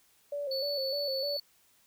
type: tone with vibrato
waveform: sine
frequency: 554.4 Hz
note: C#5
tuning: in tune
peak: -32 dBFS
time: 0.32-1.37 s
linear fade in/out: 5 ms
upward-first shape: square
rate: 3.3 Hz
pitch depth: 67 cents each way
type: tone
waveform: triangle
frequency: 4455 Hz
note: C#8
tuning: 8 cents sharp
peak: -32 dBFS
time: 0.51-1.4 s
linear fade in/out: 5 ms
effects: white hiss -66 dBFS RMS until 1.86 s